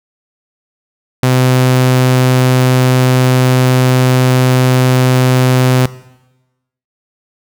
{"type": "tone", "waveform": "sawtooth", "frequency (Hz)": 127.9, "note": "C3", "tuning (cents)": -39, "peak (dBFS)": -4, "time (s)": [1.23, 5.86], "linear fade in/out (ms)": 2, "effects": ["noise-tail reverb RT60 1.0 s tail -18 dB re dry"]}